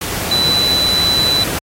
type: tone in noise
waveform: sine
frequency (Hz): 3984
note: B7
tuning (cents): +14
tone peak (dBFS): -12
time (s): 0.31-1.44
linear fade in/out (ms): 5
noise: pink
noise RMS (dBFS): -21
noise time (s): 0.01-1.59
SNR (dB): +6
effects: high-pass 60 Hz 12 dB/octave + AAC 48 kbps